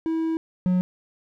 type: tone pair in turn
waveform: triangle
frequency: 324.2 / 181.95 Hz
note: E4 / F#3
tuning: -29 / -29 cents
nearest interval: minor seventh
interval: 1000 cents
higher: first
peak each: -20 / -16 dBFS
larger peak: second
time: 0.06-0.37 / 0.66-0.81 s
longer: first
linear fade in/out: 0 ms
effects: none